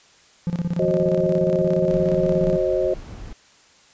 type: tone with tremolo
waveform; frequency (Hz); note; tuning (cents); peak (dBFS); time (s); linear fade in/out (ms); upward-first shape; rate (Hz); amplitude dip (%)
triangle; 172.6; F3; -20; -17; 0.47-2.58; 0; square; 17; 80
type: chord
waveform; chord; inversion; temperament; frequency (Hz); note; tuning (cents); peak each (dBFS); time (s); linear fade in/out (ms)
sine; C diminished; second; equal with one note detuned; 370 / 532.4 / 622.3; Gb4 / C5 / Eb5; 0 / +30 / 0; -22 / -22 / -23; 0.79-2.94; 5
type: noise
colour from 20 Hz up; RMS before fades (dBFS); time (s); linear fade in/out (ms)
brown; -35; 1.9-3.33; 2
effects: white hiss -53 dBFS RMS until 3.93 s + resampled to 16000 Hz

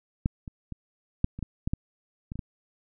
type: clicks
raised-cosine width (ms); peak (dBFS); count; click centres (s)
5; -11 / -25 / -23 / -9 / -25 / -18 / -15 / -14 / -23 / -24 / -20; 11; 0.259 / 0.478 / 0.723 / 1.244 / 1.39 / 1.427 / 1.675 / 1.735 / 2.319 / 2.356 / 2.392
effects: none

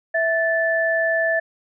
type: tone pair together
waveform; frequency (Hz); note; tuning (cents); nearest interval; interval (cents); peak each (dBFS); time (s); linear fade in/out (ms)
sine; 656.3 / 1752; E5 / A6; -8 / -8; octave + perfect fourth; 1700; -20; 0.14-1.4; 10
effects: none

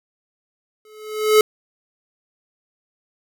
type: tone with exponential growth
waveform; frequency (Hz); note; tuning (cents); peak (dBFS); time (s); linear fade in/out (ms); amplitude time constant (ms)
square; 429.4; A4; -42; -8; 0.85-1.41; 2; 120
effects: none

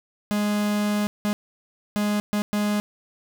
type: tone bursts at uneven times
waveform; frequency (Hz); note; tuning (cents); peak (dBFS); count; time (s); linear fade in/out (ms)
45% pulse; 207.9; G#3; +2; -21; 5; 0.31-1.07 / 1.25-1.33 / 1.96-2.2 / 2.33-2.42 / 2.53-2.8; 0
effects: none

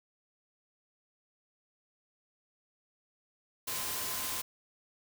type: tone in noise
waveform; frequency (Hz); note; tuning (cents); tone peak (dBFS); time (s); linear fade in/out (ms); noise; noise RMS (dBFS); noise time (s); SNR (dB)
sine; 1034; C6; -21; -47; 3.67-4.42; 10; white; -36; 3.67-4.42; -14
effects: none

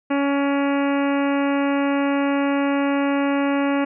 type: harmonic tone with a mistuned harmonic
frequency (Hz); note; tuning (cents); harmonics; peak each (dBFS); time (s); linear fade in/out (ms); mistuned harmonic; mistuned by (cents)
280.4; C#4; +20; 1 / 2 / 3 / 4 / 5 / 6 / 7 / 8 / 9 / 10; -19 / -25 / -29 / -31 / -33 / -35 / -36 / -37 / -38 / -39; 0.1-3.85; 10; 8; +26
effects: none

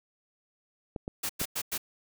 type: clicks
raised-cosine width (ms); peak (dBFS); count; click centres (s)
2; -21; 3; 0.962 / 1.079 / 1.415
type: noise bursts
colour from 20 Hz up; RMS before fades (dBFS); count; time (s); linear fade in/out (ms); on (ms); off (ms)
white; -32; 4; 1.23-1.78; 10; 64; 98
effects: none

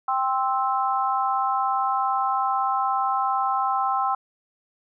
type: harmonic tone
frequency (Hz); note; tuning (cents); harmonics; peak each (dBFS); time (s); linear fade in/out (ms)
262.4; C4; +5; 3 / 4 / 5; -24 / -25 / -26; 0.08-4.15; 5
effects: none

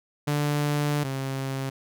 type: tone pair in turn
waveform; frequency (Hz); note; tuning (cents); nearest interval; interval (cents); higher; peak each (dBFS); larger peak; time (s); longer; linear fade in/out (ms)
sawtooth; 146.83 / 134.58; D3 / C3; 0 / +49; major second; 151; first; -19 / -24; first; 0.27-1.04 / 1.04-1.7; first; 10
effects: none

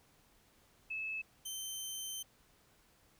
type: tone pair in turn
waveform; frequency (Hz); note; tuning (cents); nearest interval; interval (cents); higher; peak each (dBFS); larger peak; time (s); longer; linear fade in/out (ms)
sine / 15% pulse; 2604 / 3097; E7 / G7; -22 / -22; minor third; 300; second; -37 / -33; second; 0.9-1.22 / 1.45-2.23; second; 10
effects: pink hiss -68 dBFS RMS until 3.19 s

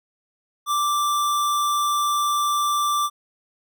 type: tone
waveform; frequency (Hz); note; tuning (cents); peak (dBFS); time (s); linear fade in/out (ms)
square; 1174.7; D6; 0; -20; 0.66-3.1; 50
effects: none

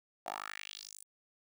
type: tone with high-pass filter sweep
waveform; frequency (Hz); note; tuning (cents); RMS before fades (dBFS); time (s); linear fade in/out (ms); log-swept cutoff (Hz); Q
10% pulse; 51; G#1; -31; -45; 0.26-1.04; 5; 670 to 10000; 3.2
effects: none

